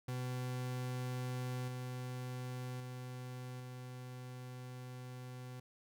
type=tone with level steps; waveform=40% pulse; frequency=126.1 Hz; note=B2; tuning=36 cents sharp; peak=-37 / -40 / -43 / -45 dBFS; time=0.08-5.6 s; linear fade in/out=5 ms; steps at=1.68 / 2.8 / 3.6 s; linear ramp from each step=2 ms; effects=none